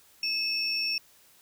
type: tone pair together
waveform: sine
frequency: 2600 / 5455 Hz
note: E7 / F8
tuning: -24 / -42 cents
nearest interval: octave + minor second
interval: 1282 cents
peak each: -30 / -27 dBFS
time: 0.23-0.98 s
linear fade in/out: 2 ms
effects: tanh soft clip ceiling -21 dBFS + white hiss -59 dBFS RMS until 1.41 s